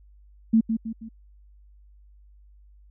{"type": "tone with echo", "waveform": "sine", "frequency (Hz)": 223.8, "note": "A3", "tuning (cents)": 30, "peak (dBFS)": -14, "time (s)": [0.53, 0.61], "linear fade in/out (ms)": 10, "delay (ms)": 160, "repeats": 3, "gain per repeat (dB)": -7, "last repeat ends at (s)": 1.09, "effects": ["added 50 Hz sine -50 dBFS peak until 2.9 s"]}